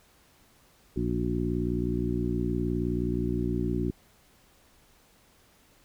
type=harmonic tone with a mistuned harmonic; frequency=59.2 Hz; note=A#1; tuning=27 cents sharp; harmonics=1 / 2 / 3 / 4 / 5 / 6; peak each=-33 / -33 / -33 / -33 / -33 / -33 dBFS; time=0.96-3.91 s; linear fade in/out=5 ms; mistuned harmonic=6; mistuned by=+33 cents; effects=pink hiss -61 dBFS RMS until 5.84 s